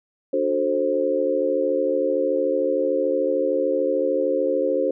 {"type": "chord", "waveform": "sine", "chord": "D dominant seventh", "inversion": "none", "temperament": "just", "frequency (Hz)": [293.7, 367.1, 440.5, 528.6], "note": ["D4", "F#4", "A4", "C5"], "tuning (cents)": [0, -14, 2, 18], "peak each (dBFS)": [-27, -26, -26, -21], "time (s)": [0.33, 4.91], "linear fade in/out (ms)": 5, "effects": []}